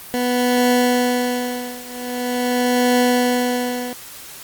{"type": "tone with tremolo", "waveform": "20% pulse", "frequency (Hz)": 246.9, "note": "B3", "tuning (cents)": 0, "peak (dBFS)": -8, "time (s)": [0.14, 3.93], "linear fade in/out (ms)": 0, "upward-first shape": "triangle", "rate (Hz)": 0.44, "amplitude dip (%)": 95, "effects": ["white hiss -37 dBFS RMS until 4.43 s", "Opus 32 kbps"]}